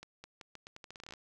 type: accelerating click train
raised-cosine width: 0.2 ms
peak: -30 dBFS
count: 16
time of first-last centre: 0.03-1.137 s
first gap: 210 ms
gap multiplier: 0.82
effects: none